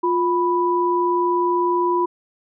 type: tone pair together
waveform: sine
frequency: 352 / 987.8 Hz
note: F4 / B5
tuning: +14 / 0 cents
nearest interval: octave + tritone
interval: 1786 cents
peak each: -19 dBFS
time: 0.03-2.06 s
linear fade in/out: 10 ms
effects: none